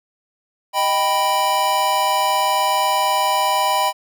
square chord, Eb augmented, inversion none, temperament equal, 622.3 / 784 / 987.8 Hz, Eb5 / G5 / B5, 0 / 0 / 0 cents, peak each -25 / -21 / -19 dBFS, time 0.73-3.93 s, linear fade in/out 50 ms, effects none

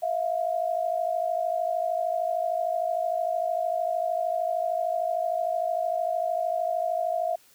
sine tone pair together, 650.8 / 704 Hz, E5 / F5, -22 / +14 cents, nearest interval minor second, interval 136 cents, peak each -27 / -27 dBFS, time 0.02-7.36 s, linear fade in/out 10 ms, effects white hiss -58 dBFS RMS until 7.54 s

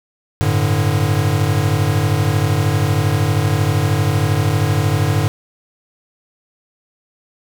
square chord, G suspended second, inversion none, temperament equal with one note detuned, 97.21 / 110 / 146.83 Hz, G2 / A2 / D3, -14 / 0 / 0 cents, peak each -19 dBFS, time 0.41-5.28 s, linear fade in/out 0 ms, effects none

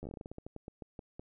slowing click train, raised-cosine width 2 ms, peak -30 dBFS, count 18, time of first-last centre 0.03-1.195 s, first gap 11 ms, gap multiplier 1.2, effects none

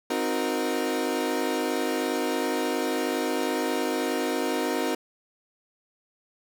30% pulse chord, C half-diminished seventh, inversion none, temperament equal with one note detuned, 261.6 / 311.1 / 363.6 / 466.2 Hz, C4 / Eb4 / Gb4 / Bb4, 0 / 0 / -30 / 0 cents, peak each -28 dBFS, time 0.1-4.95 s, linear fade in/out 5 ms, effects none

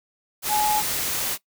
sine tone in noise, 845 Hz, G#5, 30 cents sharp, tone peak -20 dBFS, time 0.48-0.83 s, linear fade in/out 50 ms, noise white, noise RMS -26 dBFS, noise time 0.42-1.38 s, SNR +3 dB, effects noise-tail reverb RT60 0.1 s tail -19 dB re dry

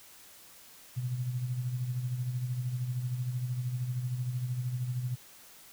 sine tone with tremolo, 124.8 Hz, B2, 19 cents sharp, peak -28 dBFS, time 0.96-5.16 s, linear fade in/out 20 ms, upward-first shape sine, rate 13 Hz, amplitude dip 55%, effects white hiss -54 dBFS RMS until 5.72 s

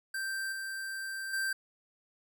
square tone with level steps, 1568 Hz, G6, in tune, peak -34 / -37 / -31 dBFS, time 0.14-1.53 s, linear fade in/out 5 ms, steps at 0.52 / 1.33 s, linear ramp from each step 5 ms, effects none

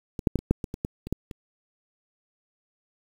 clicks, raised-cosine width 3 ms, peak -19 / -6 / -8 / -22 / -6 / -18 / -20 / -14 / -23 / -12 / -25 dBFS, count 11, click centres 0.192 / 0.272 / 0.357 / 0.39 / 0.51 / 0.642 / 0.741 / 0.849 / 1.07 / 1.126 / 1.312 s, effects 7-bit

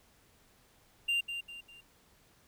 triangle tone with echo, 2786 Hz, F7, 5 cents flat, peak -26 dBFS, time 1.08-1.21 s, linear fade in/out 10 ms, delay 200 ms, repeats 3, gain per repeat -8 dB, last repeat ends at 1.81 s, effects pink hiss -65 dBFS RMS until 2.47 s

